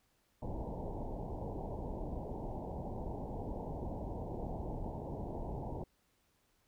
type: low-pass noise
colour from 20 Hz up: pink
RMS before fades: -41 dBFS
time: 0.42-5.84 s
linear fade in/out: 5 ms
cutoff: 940 Hz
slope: 96 dB/octave
effects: pink hiss -75 dBFS RMS until 6.67 s